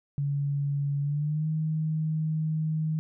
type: tone with pitch glide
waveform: sine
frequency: 142.1 to 156.76 Hz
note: C#3 to D#3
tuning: +43 to +13 cents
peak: -25 dBFS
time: 0.18-2.99 s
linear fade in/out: 0 ms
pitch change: +170 cents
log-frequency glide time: 1.01-1.48 s
effects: none